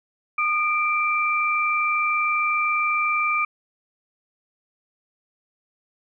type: tone pair together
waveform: sine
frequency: 1223.7 / 2349 Hz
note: D#6 / D7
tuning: -29 / 0 cents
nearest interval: major seventh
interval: 1129 cents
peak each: -22 dBFS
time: 0.38-3.45 s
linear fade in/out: 5 ms
effects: none